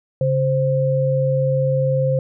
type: tone pair together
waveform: sine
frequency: 138.6 / 523.3 Hz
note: C#3 / C5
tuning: 0 / 0 cents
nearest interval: octave + major seventh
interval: 2300 cents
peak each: -18 dBFS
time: 0.21-2.19 s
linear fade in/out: 2 ms
effects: none